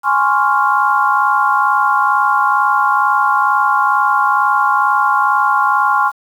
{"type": "chord", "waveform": "sine", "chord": "Db major seventh", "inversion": "second", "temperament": "equal", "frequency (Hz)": [830.6, 1046.5, 1108.7, 1396.9], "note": ["Ab5", "C6", "Db6", "F6"], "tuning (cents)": [0, 0, 0, 0], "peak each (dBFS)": -16, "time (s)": [0.03, 6.12], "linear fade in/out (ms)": 50, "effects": ["7-bit"]}